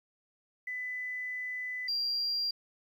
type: tone pair in turn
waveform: sine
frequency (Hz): 2000 / 4757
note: B6 / D8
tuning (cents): +21 / +21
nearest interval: octave + minor third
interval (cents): 1500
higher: second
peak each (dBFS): -34 / -28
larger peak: second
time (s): 0.67-1.88 / 1.88-2.51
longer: first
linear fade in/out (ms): 5
effects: tanh soft clip ceiling -25 dBFS + 11-bit